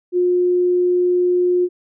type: tone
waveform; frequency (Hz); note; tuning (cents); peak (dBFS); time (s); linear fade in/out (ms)
sine; 357.8; F4; +42; -13; 0.12-1.69; 50
effects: none